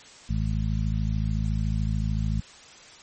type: harmonic tone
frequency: 53.7 Hz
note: A1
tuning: 41 cents flat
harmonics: 1 / 2 / 3 / 4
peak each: -26 / -28 / -30 / -33 dBFS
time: 0.29-2.41 s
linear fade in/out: 10 ms
effects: white hiss -48 dBFS RMS until 3.02 s + MP3 32 kbps